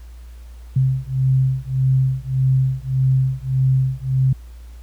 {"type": "beating tone pair", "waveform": "sine", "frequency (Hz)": [130.81, 132.51], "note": ["C3", "C3"], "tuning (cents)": [0, 22], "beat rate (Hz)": 1.7, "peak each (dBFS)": [-18, -18], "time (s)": [0.76, 4.33], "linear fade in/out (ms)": 5, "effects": ["added 59 Hz sine -35 dBFS peak until 4.82 s", "pink hiss -54 dBFS RMS until 4.82 s"]}